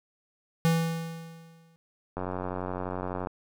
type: tone with exponential decay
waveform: square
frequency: 164.81 Hz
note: E3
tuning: in tune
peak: -20 dBFS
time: 0.65-1.76 s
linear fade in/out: 0 ms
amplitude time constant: 240 ms
type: click train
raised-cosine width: 1 ms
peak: -19 dBFS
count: 102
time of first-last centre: 2.17-3.271 s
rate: 91.7 Hz
effects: none